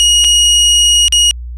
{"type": "tone with dropouts", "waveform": "sawtooth", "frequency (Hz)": 2886, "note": "F#7", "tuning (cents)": -44, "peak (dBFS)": -3, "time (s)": [0, 1.31], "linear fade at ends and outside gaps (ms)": 0, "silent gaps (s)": [[0.242, 0.246], [1.082, 1.124]], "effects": ["added 60 Hz sine -22 dBFS peak until 1.57 s", "resampled to 24000 Hz"]}